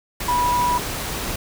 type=tone in noise; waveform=sine; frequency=978 Hz; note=B5; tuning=17 cents flat; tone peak=-17 dBFS; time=0.28-0.78 s; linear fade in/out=5 ms; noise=pink; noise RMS=-27 dBFS; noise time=0.2-1.36 s; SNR=+7 dB; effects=none